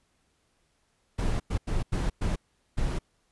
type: noise bursts at uneven times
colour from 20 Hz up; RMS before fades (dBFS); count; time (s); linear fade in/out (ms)
brown; -27; 6; 1.18-1.4 / 1.5-1.58 / 1.67-1.83 / 1.92-2.1 / 2.21-2.36 / 2.77-2.99; 10
effects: pink hiss -71 dBFS RMS until 3.31 s + resampled to 24000 Hz